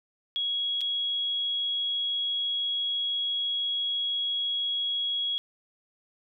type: tone with dropouts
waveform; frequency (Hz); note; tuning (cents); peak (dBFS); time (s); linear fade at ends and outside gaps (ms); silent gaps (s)
sine; 3322; G#7; 0; -26; 0.36-5.38; 0; 0.808-0.814
effects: none